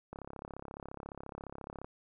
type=click train; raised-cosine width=1 ms; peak=-29 dBFS; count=60; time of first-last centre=0.13-1.845 s; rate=34.4 Hz; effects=none